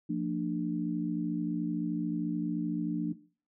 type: tone cluster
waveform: sine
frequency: 174 / 227.6 / 297 Hz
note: F3 / A#3 / D4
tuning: -6 / -41 / +20 cents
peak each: -34 / -34 / -32 dBFS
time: 0.09-3.13 s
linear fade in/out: 10 ms
effects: noise-tail reverb RT60 0.4 s tail -17 dB re dry